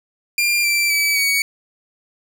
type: tone with pitch steps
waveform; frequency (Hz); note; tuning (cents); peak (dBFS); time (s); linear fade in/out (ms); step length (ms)
sawtooth; 2394 / 2345 / 2296 / 2249; D7 / D7 / D7 / C#7; +33 / -3 / -40 / +24; -12; 0.38-1.42; 2; 260
effects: none